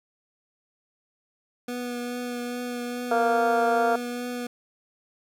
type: tone with vibrato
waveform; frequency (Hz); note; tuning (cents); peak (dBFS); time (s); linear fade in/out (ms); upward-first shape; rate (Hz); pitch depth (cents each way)
25% pulse; 244.1; B3; -20; -26; 1.68-4.47; 5; triangle; 2.4; 16
type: harmonic tone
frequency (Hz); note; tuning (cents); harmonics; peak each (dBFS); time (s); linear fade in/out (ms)
232.1; A#3; -7; 2 / 3 / 4 / 5 / 6 / 7; -25 / -22 / -34 / -35 / -29 / -41; 3.11-3.96; 5
effects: none